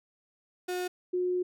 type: tone pair in turn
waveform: 35% pulse / sine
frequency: 361.5 / 361.5 Hz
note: F#4 / F#4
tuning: -40 / -40 cents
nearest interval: unison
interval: 0 cents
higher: neither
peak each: -29 / -26 dBFS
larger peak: second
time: 0.68-0.88 / 1.13-1.43 s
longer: second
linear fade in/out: 10 ms
effects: none